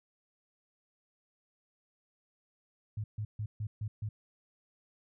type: tone bursts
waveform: sine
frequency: 106.5 Hz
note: G#2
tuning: 44 cents sharp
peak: -33 dBFS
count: 6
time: 2.97-4.09 s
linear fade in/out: 5 ms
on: 70 ms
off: 140 ms
effects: none